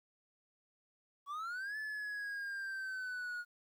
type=linear two-way sweep; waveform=triangle; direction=up then down; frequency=1108.7 to 1740 to 1437 Hz; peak=-37 dBFS; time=1.26-3.45 s; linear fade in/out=50 ms; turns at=1.77 s; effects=12-bit